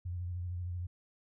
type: tone with vibrato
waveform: sine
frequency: 88.6 Hz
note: F2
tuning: 25 cents sharp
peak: -35 dBFS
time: 0.05-0.87 s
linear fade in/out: 10 ms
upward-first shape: sine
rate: 13 Hz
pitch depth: 41 cents each way
effects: none